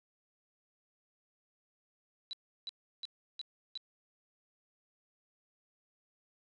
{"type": "tone bursts", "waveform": "sine", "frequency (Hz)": 3951, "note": "B7", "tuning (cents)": 0, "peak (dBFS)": -38, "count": 5, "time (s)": [2.31, 3.775], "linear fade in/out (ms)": 0, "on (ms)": 21, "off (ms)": 340, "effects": ["resampled to 22050 Hz", "13-bit"]}